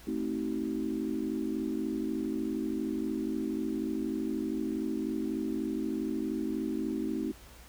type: chord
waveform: sine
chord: A diminished seventh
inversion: none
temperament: just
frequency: 220 / 264 / 316.8 / 380.2 Hz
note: A3 / C4 / Eb4 / Gb4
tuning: 0 / +16 / +31 / +47 cents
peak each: -36 / -35 / -34 / -39 dBFS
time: 0.07-7.32 s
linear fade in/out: 5 ms
effects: added 60 Hz sine -54 dBFS peak until 7.68 s + pink hiss -54 dBFS RMS until 7.68 s